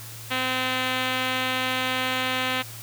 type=tone with low-pass filter; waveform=5% pulse; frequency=257.1 Hz; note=C4; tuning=30 cents flat; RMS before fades=-26 dBFS; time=0.3-2.63 s; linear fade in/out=20 ms; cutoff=3800 Hz; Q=1.6; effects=added 113 Hz sine -41 dBFS peak until 2.82 s + white hiss -41 dBFS RMS until 2.82 s